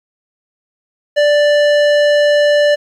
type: tone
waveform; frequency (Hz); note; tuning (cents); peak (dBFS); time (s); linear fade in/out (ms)
square; 587.3; D5; 0; -9; 1.16-2.76; 20
effects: low-pass 4000 Hz 12 dB/octave + 8-bit